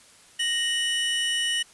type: tone pair together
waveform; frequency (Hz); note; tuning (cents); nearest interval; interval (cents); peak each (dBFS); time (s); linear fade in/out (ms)
45% pulse; 1862.8 / 2957; A#6 / F#7; -2 / -2; minor sixth; 800; -29 / -24; 0.39-1.63; 10
effects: white hiss -53 dBFS RMS until 1.73 s + resampled to 24000 Hz